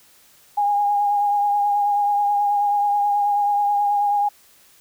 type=tone with vibrato; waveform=sine; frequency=818 Hz; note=G#5; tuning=26 cents flat; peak=-16 dBFS; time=0.57-4.29 s; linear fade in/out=10 ms; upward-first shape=triangle; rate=9.3 Hz; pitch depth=27 cents each way; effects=white hiss -53 dBFS RMS until 4.8 s